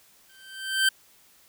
25% pulse tone with exponential growth, 1556 Hz, G6, 13 cents flat, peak -13 dBFS, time 0.29-0.89 s, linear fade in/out 5 ms, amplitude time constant 130 ms, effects white hiss -58 dBFS RMS until 1.48 s

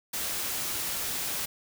white noise, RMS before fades -32 dBFS, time 0.13-1.46 s, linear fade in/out 10 ms, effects none

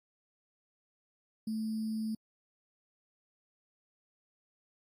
sine tone with sample-and-hold, 219.5 Hz, A3, 4 cents flat, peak -32 dBFS, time 1.47-2.15 s, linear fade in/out 5 ms, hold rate 4900 Hz, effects AAC 64 kbps

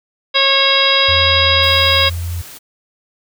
harmonic tone, 546 Hz, C#5, 26 cents flat, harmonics 1 / 2 / 3 / 4 / 5 / 6 / 7 / 9, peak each -19 / -19 / -21 / -19 / -20 / -17 / -15 / -20 dBFS, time 0.34-2.1 s, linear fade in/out 20 ms
sine tone with vibrato, 85.6 Hz, F2, 34 cents flat, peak -19 dBFS, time 1.08-2.42 s, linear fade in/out 10 ms, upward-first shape triangle, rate 1.8 Hz, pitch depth 11 cents each way
white noise, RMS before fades -35 dBFS, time 1.62-2.59 s, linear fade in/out 20 ms
effects none

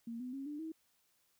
sine tone with pitch steps, 231.7 / 251.2 / 272.4 / 295.3 / 320.2 Hz, A#3 / B3 / C#4 / D4 / D#4, -10 / +30 / -30 / +10 / +50 cents, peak -40 dBFS, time 0.07-0.72 s, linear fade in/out 5 ms, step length 130 ms, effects white hiss -75 dBFS RMS until 1.39 s

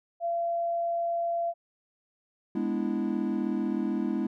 sine tone, 682 Hz, F5, 41 cents flat, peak -26 dBFS, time 0.2-1.54 s, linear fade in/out 50 ms
triangle chord, E dominant seventh, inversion first, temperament equal, 207.7 / 246.9 / 293.7 / 329.6 Hz, G#3 / B3 / D4 / E4, 0 / 0 / 0 / 0 cents, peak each -29 / -30 / -32 / -30 dBFS, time 2.55-4.27 s, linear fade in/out 5 ms
effects none

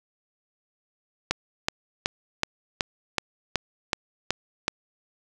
click train, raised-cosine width 0.2 ms, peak -5 dBFS, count 10, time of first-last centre 1.31-4.681 s, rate 2.67 Hz, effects none

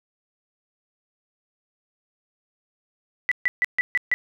sine tone bursts, 1975.5 Hz, B6, in tune, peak -17 dBFS, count 6, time 3.29-4.14 s, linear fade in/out 0 ms, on 25 ms, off 140 ms, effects none

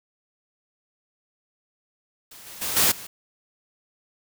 white noise with level steps, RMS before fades -45 / -41 / -28 / -19 / -39 dBFS, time 2.31-3.07 s, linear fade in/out 5 ms, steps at 2.46 / 2.61 / 2.76 / 2.91 s, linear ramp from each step 10 ms, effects none

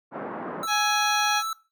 pink band-pass noise, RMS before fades -34 dBFS, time 0.11-0.67 s, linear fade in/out 50 ms, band 200 to 1400 Hz, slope 24 dB/octave
square tone, 1318.5 Hz, E6, in tune, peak -28 dBFS, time 0.63-1.53 s, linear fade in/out 2 ms
harmonic tone, 834 Hz, G#5, 7 cents sharp, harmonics 1 / 2 / 3 / 4 / 5 / 7, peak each -25 / -28 / -30 / -31 / -32 / -33 dBFS, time 0.67-1.43 s, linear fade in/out 50 ms
effects noise-tail reverb RT60 0.3 s tail -19 dB re dry

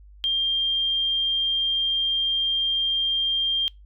sine tone, 3193 Hz, G7, 31 cents sharp, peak -20 dBFS, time 0.24-3.68 s, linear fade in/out 0 ms, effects noise-tail reverb RT60 0.2 s tail -23 dB re dry + added 50 Hz sine -45 dBFS peak until 3.85 s

